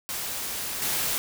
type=noise with level steps; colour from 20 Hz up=white; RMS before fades=-32 / -27 dBFS; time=0.09-1.18 s; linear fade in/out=0 ms; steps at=0.82 s; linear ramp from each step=2 ms; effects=none